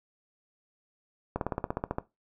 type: slowing click train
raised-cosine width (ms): 1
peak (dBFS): -15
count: 11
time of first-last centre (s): 1.36-1.984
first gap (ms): 52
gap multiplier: 1.04
effects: noise-tail reverb RT60 0.2 s tail -17 dB re dry